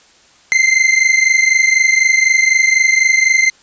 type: tone pair together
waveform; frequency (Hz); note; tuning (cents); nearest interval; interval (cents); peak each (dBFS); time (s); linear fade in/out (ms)
45% pulse; 2069 / 2093; C7 / C7; -20 / 0; unison; 20; -12; 0.52-3.5; 0
effects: white hiss -48 dBFS RMS until 3.62 s + resampled to 16000 Hz